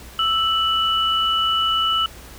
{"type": "tone pair together", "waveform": "sine", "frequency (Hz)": [1318.5, 2960], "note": ["E6", "F#7"], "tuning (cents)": [0, 0], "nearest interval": "octave + major second", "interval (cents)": 1400, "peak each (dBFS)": [-20, -19], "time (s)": [0.19, 2.06], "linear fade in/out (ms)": 2, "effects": ["added 60 Hz sine -42 dBFS peak until 2.38 s", "pink hiss -42 dBFS RMS until 2.38 s"]}